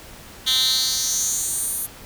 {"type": "tone with high-pass filter sweep", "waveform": "10% pulse", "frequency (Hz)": 258.6, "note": "C4", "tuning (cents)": -20, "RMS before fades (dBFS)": -22, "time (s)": [0.46, 1.87], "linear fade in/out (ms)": 20, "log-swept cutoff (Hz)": [3300, 11000], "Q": 4, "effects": ["pink hiss -42 dBFS RMS until 2.05 s"]}